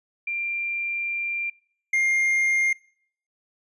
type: tone pair in turn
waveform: sine / triangle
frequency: 2377 / 2118 Hz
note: D7 / C7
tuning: +20 / +21 cents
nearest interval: major second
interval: 199 cents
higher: first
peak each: -25 / -17 dBFS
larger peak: second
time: 0.27-1.5 / 1.93-2.73 s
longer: first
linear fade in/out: 5 ms
effects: noise-tail reverb RT60 0.6 s tail -24 dB re dry + resampled to 24000 Hz